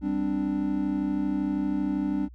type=chord; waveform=triangle; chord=G suspended fourth; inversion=none; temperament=just; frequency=196 / 261.3 / 294 Hz; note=G3 / C4 / D4; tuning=0 / -2 / +2 cents; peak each=-28 / -29 / -25 dBFS; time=0.01-2.29 s; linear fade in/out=50 ms; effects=added 60 Hz sine -44 dBFS peak until 2.34 s